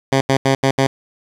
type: tone bursts at uneven times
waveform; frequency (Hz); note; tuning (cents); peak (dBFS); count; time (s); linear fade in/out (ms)
10% pulse; 134.8; C#3; -48; -4; 5; 0.12-0.21 / 0.29-0.37 / 0.45-0.55 / 0.63-0.71 / 0.78-0.87; 5
effects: low-pass 7000 Hz 12 dB/octave + 7-bit